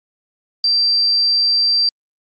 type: tone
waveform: sine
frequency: 4699 Hz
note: D8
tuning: in tune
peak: -12 dBFS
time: 0.64-1.89 s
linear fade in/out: 2 ms
effects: Opus 32 kbps